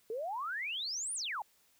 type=exponential two-way sweep; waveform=sine; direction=up then down; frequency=424.2 to 9950 to 766 Hz; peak=-35 dBFS; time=0.1-1.42 s; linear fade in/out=2 ms; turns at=1.14 s; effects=white hiss -69 dBFS RMS until 1.79 s